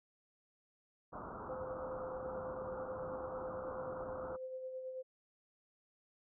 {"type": "low-pass noise", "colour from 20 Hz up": "white", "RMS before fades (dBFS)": -47, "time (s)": [1.12, 4.37], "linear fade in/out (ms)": 20, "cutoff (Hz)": 1400, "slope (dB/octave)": 96}
{"type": "tone with tremolo", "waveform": "sine", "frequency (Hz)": 517, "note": "C5", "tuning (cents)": -21, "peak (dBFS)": -40, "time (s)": [1.48, 5.03], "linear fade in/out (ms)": 20, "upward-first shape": "sine", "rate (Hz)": 9.2, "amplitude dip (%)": 40}
{"effects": []}